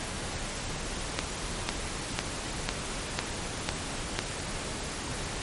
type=click train; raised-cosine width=0.2 ms; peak=-8 dBFS; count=7; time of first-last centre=1.19-4.19 s; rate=2 Hz; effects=pink hiss -35 dBFS RMS until 5.42 s + MP3 48 kbps